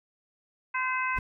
harmonic tone, 514 Hz, C5, 31 cents flat, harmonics 2 / 3 / 4 / 5, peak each -30 / -32 / -33 / -34 dBFS, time 0.74-1.19 s, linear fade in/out 10 ms
brown noise with exponential growth, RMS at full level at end -31 dBFS, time 1.11-1.19 s, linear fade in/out 2 ms, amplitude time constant 16 ms
effects none

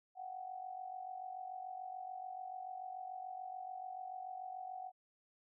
sine tone with amplitude modulation, 745 Hz, F#5, 12 cents sharp, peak -40 dBFS, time 0.15-4.92 s, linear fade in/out 50 ms, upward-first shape sine, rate 46.9 Hz, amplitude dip 70%, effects none

